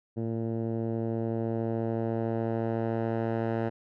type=tone with low-pass filter sweep; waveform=10% pulse; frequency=113.8 Hz; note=A#2; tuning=41 cents flat; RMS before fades=-30 dBFS; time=0.16-3.7 s; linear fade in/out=20 ms; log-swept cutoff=350 to 1300 Hz; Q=0.78; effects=none